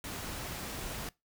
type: noise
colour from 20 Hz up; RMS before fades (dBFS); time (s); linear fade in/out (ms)
pink; -40; 0.04-1.09; 2
effects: noise-tail reverb RT60 0.2 s tail -21 dB re dry